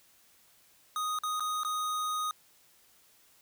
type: tone with dropouts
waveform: square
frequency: 1244.5 Hz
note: D#6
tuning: in tune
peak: -31 dBFS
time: 0.96-2.31 s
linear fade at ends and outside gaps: 1 ms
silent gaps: 1.188-1.235 / 1.397-1.405 / 1.634-1.648 s
effects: white hiss -63 dBFS RMS until 3.41 s